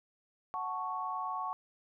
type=chord; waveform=sine; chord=F# minor; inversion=none; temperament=equal; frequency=740 / 880 / 1108.7 Hz; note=F#5 / A5 / C#6; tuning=0 / 0 / 0 cents; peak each=-40 / -40 / -36 dBFS; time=0.54-1.53 s; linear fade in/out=0 ms; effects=none